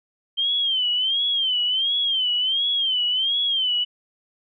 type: tone with vibrato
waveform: sine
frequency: 3136 Hz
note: G7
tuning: in tune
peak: -19 dBFS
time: 0.37-3.85 s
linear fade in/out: 20 ms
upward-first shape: sine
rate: 1.4 Hz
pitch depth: 120 cents each way
effects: none